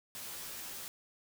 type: noise with comb filter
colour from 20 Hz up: white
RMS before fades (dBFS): -44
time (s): 0.15-0.88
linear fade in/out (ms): 0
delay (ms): 14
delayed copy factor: -0.75
effects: none